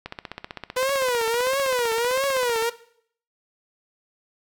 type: click train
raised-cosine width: 0.3 ms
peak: -16 dBFS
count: 41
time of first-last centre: 0.06-2.624 s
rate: 15.6 Hz
type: tone with vibrato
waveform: sawtooth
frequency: 498.8 Hz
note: B4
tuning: 17 cents sharp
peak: -17 dBFS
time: 0.76-2.7 s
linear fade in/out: 10 ms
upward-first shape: triangle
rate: 1.5 Hz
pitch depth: 200 cents each way
effects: noise-tail reverb RT60 0.6 s tail -17 dB re dry